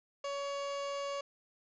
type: tone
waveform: 30% pulse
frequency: 562 Hz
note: C#5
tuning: 24 cents sharp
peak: -33 dBFS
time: 0.24-1.21 s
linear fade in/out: 5 ms
effects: resampled to 16000 Hz + 10-bit